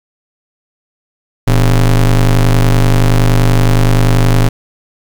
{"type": "ring-modulated tone", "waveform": "square", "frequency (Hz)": 69.8, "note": "C#2", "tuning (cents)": 13, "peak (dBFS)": -4, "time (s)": [1.47, 4.49], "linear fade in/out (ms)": 10, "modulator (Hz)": 44.5, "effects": ["7-bit"]}